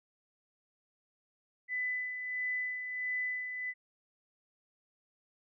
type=tone with tremolo; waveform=sine; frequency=2000 Hz; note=B6; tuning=21 cents sharp; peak=-31 dBFS; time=1.68-3.74 s; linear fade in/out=50 ms; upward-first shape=sine; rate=1.5 Hz; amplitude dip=50%; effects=none